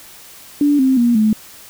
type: tone with pitch steps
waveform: sine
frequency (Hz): 290 / 262.9 / 238.3 / 216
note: D4 / C4 / A#3 / A3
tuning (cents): -22 / +8 / +38 / -32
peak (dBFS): -10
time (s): 0.61-1.33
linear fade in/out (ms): 2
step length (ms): 180
effects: white hiss -40 dBFS RMS until 1.69 s